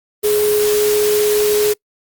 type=tone in noise; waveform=sine; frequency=420 Hz; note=G#4; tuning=19 cents sharp; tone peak=-12 dBFS; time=0.23-1.74 s; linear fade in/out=20 ms; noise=white; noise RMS=-22 dBFS; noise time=0.23-1.74 s; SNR=+7 dB; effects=noise-tail reverb RT60 0.1 s tail -25 dB re dry + Opus 32 kbps